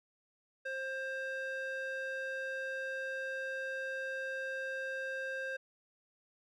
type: tone with band-pass filter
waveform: square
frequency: 530 Hz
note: C5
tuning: 22 cents sharp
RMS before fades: -39 dBFS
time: 0.65-5.57 s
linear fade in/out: 10 ms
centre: 1300 Hz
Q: 2.7
effects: none